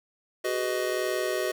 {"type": "chord", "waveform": "square", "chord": "G# minor seventh", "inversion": "third", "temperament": "just", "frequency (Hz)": [373.8, 415.3, 498.4, 623], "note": ["F#4", "G#4", "B4", "D#5"], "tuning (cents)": [18, 0, 16, 2], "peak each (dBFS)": [-31, -36, -34, -32], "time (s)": [0.44, 1.52], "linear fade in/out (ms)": 10, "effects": ["9-bit"]}